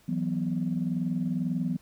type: chord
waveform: sine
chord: E suspended second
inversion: none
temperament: equal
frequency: 164.81 / 185 / 246.9 Hz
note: E3 / F#3 / B3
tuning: 0 / 0 / 0 cents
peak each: -30 dBFS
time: 0.08-1.77 s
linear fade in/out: 10 ms
effects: tanh soft clip ceiling -18 dBFS + pink hiss -61 dBFS RMS until 1.81 s